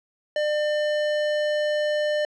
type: tone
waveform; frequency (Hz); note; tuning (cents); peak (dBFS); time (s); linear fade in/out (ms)
square; 600; D5; +37; -22; 0.36-2.25; 2
effects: low-pass 4000 Hz 12 dB/octave